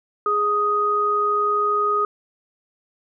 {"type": "tone pair together", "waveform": "sine", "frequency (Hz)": [415.3, 1247.5], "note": ["G#4", "D#6"], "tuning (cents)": [0, 4], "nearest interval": "octave + perfect fifth", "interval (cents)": 1904, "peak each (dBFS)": [-24, -18], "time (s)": [0.26, 2.05], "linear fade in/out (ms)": 2, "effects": []}